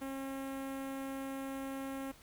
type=tone with notch filter; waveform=sawtooth; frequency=270 Hz; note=C#4; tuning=45 cents flat; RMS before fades=-41 dBFS; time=0.01-2.12 s; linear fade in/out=10 ms; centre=4700 Hz; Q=0.7; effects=added 51 Hz sine -66 dBFS peak until 2.22 s + pink hiss -60 dBFS RMS until 2.22 s